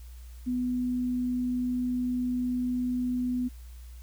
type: tone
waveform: sine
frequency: 248.7 Hz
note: B3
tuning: 12 cents sharp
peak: -26 dBFS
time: 0.46-3.49 s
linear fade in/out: 20 ms
effects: added 60 Hz sine -42 dBFS peak until 4.02 s + white hiss -59 dBFS RMS until 4.02 s